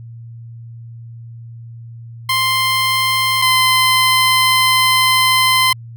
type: tone pair in turn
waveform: 15% pulse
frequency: 1046.5 / 1032.7 Hz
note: C6 / C6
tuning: 0 / -23 cents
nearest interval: unison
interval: 23 cents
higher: first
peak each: -7 / -4 dBFS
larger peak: second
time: 2.29-3.42 / 3.42-5.73 s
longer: second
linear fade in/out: 5 ms
effects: added 116 Hz sine -31 dBFS peak until 5.96 s